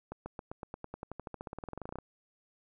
accelerating click train, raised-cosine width 1 ms, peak -26 dBFS, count 27, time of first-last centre 0.12-1.986 s, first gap 140 ms, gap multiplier 0.94, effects none

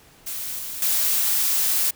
blue noise with level steps, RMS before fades -30 / -32 / -21 dBFS, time 0.26-1.91 s, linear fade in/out 10 ms, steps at 0.59 / 0.82 s, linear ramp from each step 2 ms, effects pink hiss -52 dBFS RMS until 1.95 s

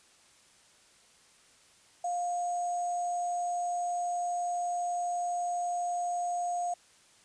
sine tone with sample-and-hold, 704 Hz, F5, 14 cents sharp, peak -29 dBFS, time 2.04-6.74 s, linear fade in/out 5 ms, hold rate 7350 Hz, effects white hiss -61 dBFS RMS until 7.24 s + resampled to 22050 Hz

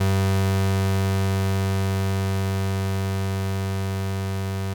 35% pulse tone with level ramp, 96.5 Hz, G2, 27 cents flat, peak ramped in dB -16 to -23 dBFS, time 0-4.74 s, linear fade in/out 10 ms, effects none

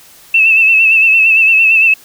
sine tone with vibrato, 2637 Hz, E7, in tune, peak -5 dBFS, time 0.34-1.94 s, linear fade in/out 5 ms, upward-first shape sine, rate 8.8 Hz, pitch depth 48 cents each way, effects white hiss -41 dBFS RMS until 2.04 s

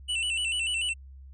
square tone with vibrato, 2821 Hz, F7, 17 cents sharp, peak -27 dBFS, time 0.08-0.94 s, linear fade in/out 20 ms, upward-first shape square, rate 6.8 Hz, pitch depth 81 cents each way, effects added 67 Hz sine -44 dBFS peak until 1.33 s + resampled to 22050 Hz

